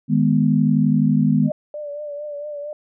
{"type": "chord", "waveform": "sine", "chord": "G# minor", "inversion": "second", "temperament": "equal", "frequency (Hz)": [155.56, 207.7, 246.9], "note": ["D#3", "G#3", "B3"], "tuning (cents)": [0, 0, 0], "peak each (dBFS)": -18, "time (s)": [0.08, 1.51], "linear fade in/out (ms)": 50}
{"type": "tone with exponential growth", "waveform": "sine", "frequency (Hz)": 606, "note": "D#5", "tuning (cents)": -46, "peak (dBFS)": -18, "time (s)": [1.42, 1.52], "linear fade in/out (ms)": 5, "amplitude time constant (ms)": 21}
{"type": "tone with vibrato", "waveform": "sine", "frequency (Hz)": 587.3, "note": "D5", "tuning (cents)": 0, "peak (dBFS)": -27, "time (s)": [1.74, 2.73], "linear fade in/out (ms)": 2, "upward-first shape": "triangle", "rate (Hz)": 4.4, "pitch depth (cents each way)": 49}
{"effects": []}